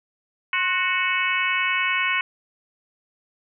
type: harmonic tone with a mistuned harmonic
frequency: 370 Hz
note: F#4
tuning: in tune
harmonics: 3 / 4 / 5 / 6 / 7 / 8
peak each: -27 / -28 / -29 / -24 / -27 / -31 dBFS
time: 0.53-2.21 s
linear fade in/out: 2 ms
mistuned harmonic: 3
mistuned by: -63 cents
effects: none